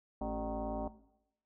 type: tone with frequency modulation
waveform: sine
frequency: 274.9 Hz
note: C#4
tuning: 14 cents flat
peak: -34 dBFS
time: 0.21-0.88 s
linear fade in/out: 5 ms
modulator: 164 Hz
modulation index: 3.6
effects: noise-tail reverb RT60 0.8 s tail -17 dB re dry